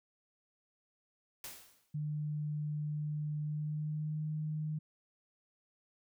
white noise with exponential decay, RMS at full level -43 dBFS, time 1.44-1.95 s, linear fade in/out 2 ms, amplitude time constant 110 ms
sine tone with pitch glide, 150.1 to 153.79 Hz, D3 to D#3, +38 to -20 cents, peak -34 dBFS, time 1.94-4.79 s, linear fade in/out 10 ms, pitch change +42 cents, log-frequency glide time 3.38-4.24 s
effects none

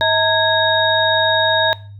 sine tone cluster, 640 / 911 / 1651 / 3753 Hz, D#5 / A#5 / G#6 / A#7, +49 / -40 / -11 / +11 cents, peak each -18 dBFS, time 0.01-1.73 s, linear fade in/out 0 ms, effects noise-tail reverb RT60 0.4 s tail -19 dB re dry + added 101 Hz sine -33 dBFS peak until 1.99 s

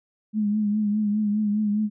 sine tone with vibrato, 210 Hz, G#3, 19 cents sharp, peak -20 dBFS, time 0.33-1.9 s, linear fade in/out 50 ms, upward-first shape triangle, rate 4.9 Hz, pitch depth 56 cents each way, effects none

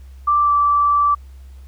sine tone with pitch glide, 1174.7 to 1162.5 Hz, D6 to D6, 0 to -18 cents, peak -12 dBFS, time 0.27-1.15 s, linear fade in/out 10 ms, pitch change -18 cents, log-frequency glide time 0.41-0.52 s, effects added 66 Hz sine -36 dBFS peak until 1.67 s + pink hiss -57 dBFS RMS until 1.67 s

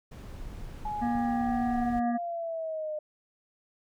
brown noise, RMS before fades -41 dBFS, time 0.11-2 s, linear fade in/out 10 ms
sine linear sweep, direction down, 850 to 605 Hz, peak -31 dBFS, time 0.85-2.99 s, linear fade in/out 5 ms
harmonic tone, 238.6 Hz, A#3, 41 cents sharp, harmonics 1 / 3 / 5 / 7 / 8, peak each -27 / -37 / -45 / -45 / -50 dBFS, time 1.01-2.18 s, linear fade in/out 20 ms
effects none

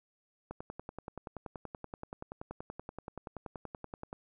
click train, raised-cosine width 1 ms, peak -27 dBFS, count 39, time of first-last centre 0.51-4.129 s, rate 10.5 Hz, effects none

